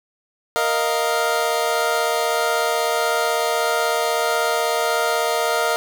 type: chord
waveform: 25% pulse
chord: Bb suspended fourth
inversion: none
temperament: equal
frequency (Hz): 466.2 / 622.3 / 698.5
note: Bb4 / Eb5 / F5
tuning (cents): 0 / 0 / 0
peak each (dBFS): -19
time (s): 0.56-5.76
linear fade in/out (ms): 0
effects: none